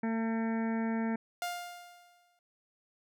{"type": "harmonic tone", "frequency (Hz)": 225, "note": "A3", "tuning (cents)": 39, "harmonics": [1, 2, 3, 4, 6, 7, 8, 9, 10], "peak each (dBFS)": [-30, -41, -43, -42, -50, -48, -47, -54, -49], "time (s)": [0.03, 1.16], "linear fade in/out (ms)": 5}
{"type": "tone with exponential decay", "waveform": "sawtooth", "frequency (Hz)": 704, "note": "F5", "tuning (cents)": 14, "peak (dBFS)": -28, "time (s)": [1.42, 2.39], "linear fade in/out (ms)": 1, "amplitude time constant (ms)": 210}
{"effects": []}